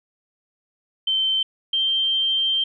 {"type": "tone pair in turn", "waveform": "sine", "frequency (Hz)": [3102, 3147], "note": ["G7", "G7"], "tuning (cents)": [-19, 6], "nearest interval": "unison", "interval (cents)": 25, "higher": "second", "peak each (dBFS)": -18, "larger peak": "neither", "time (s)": [[1.07, 1.43], [1.73, 2.64]], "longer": "second", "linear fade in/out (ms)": 5, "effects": []}